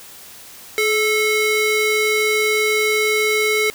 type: ring-modulated tone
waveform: square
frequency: 873 Hz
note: A5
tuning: 14 cents flat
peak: -13 dBFS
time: 0.78-3.7 s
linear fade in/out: 0 ms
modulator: 1300 Hz
effects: white hiss -40 dBFS RMS until 3.74 s